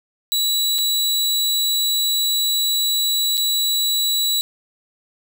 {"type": "tone with dropouts", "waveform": "sawtooth", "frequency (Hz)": 3926, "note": "B7", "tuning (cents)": -11, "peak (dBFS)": -14, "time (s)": [0.32, 4.41], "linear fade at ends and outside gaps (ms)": 0, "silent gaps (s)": [[0.782, 0.786], [3.371, 3.377]], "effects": []}